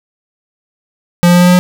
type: tone with pitch steps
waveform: square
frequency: 174.61 / 175.72 / 176.84 / 177.97 / 179.1 / 180.25 Hz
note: F3 / F3 / F3 / F3 / F3 / F#3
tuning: 0 / +11 / +22 / +33 / +44 / -45 cents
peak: -5 dBFS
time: 1.23-1.59 s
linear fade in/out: 0 ms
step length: 60 ms
effects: none